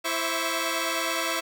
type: tone cluster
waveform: 10% pulse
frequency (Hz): 331.8 / 526 / 654 / 1132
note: E4 / C5 / E5 / C#6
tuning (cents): +11 / +9 / -14 / +36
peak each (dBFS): -23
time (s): 0.04-1.41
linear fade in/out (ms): 20
effects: none

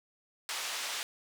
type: band-pass noise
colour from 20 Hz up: white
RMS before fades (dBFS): -37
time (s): 0.49-1.03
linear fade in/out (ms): 0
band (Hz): 690 to 5900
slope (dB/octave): 12
effects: none

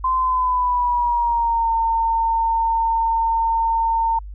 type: tone with pitch glide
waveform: sine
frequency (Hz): 1033 to 909.7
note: C6 to A#5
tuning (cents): -22 to -43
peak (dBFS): -16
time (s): 0.04-4.19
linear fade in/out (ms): 5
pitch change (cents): -221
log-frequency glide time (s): 0.16-1.72
effects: added 50 Hz sine -31 dBFS peak until 4.34 s

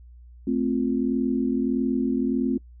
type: chord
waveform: sine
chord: F major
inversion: first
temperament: equal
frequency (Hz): 220 / 261.6 / 349.2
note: A3 / C4 / F4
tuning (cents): 0 / 0 / 0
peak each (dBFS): -26 / -23 / -29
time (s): 0.47-2.58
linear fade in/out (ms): 5
effects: noise-tail reverb RT60 0.1 s tail -25 dB re dry + added 60 Hz sine -44 dBFS peak until 2.8 s

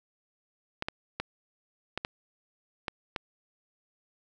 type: clicks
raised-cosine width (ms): 0.3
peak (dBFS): -15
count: 7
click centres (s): 0.824 / 0.885 / 1.2 / 1.976 / 2.049 / 2.882 / 3.162
effects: none

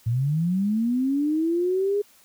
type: linear sweep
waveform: sine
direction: up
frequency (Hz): 109.8 to 415.3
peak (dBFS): -20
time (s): 0.06-2.02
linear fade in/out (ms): 10
effects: white hiss -56 dBFS RMS until 2.24 s

